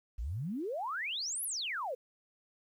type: exponential two-way sweep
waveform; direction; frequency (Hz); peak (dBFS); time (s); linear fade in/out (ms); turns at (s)
sine; up then down; 49.36 to 11840 to 465; -34; 0.18-1.95; 10; 1.44
effects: 11-bit